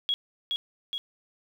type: tone with echo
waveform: sine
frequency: 3322 Hz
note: G#7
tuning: in tune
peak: -23 dBFS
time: 0.09-0.14 s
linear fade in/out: 0 ms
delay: 420 ms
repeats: 2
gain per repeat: -3 dB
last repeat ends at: 0.98 s
effects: 9-bit